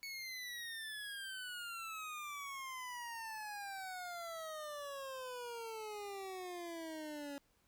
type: exponential sweep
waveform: 25% pulse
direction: down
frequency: 2226 to 279.4 Hz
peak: -40 dBFS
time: 0.03-7.38 s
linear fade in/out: 0 ms
effects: pink hiss -75 dBFS RMS until 7.67 s